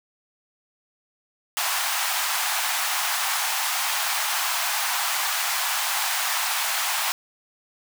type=high-pass noise; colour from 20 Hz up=pink; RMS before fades=-25 dBFS; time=1.57-7.12 s; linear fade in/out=0 ms; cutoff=740 Hz; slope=48 dB/octave; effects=none